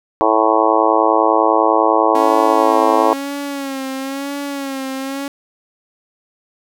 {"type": "harmonic tone", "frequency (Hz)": 110, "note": "A2", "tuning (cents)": 0, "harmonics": [3, 4, 5, 6, 7, 8, 9, 10], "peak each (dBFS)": [-19, -19, -19, -19, -19, -19, -19, -19], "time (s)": [0.21, 3.13], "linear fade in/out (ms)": 0}
{"type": "tone with vibrato", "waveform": "sawtooth", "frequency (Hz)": 274.5, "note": "C#4", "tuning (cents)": -17, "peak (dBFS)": -18, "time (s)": [2.15, 5.28], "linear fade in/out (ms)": 2, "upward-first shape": "sine", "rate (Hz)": 1, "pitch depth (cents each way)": 58}
{"effects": []}